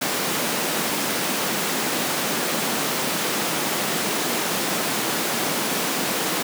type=high-pass noise; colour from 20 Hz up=pink; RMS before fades=-24 dBFS; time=0.01-6.43 s; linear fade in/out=10 ms; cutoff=180 Hz; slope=24 dB/octave; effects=none